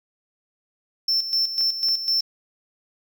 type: tone with tremolo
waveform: triangle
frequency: 5360 Hz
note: E8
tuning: 28 cents sharp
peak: -17 dBFS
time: 1.08-2.21 s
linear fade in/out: 5 ms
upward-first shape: square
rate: 4 Hz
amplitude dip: 65%
type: clicks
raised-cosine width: 0.3 ms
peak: -25 dBFS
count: 2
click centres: 1.609 / 1.886 s
effects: none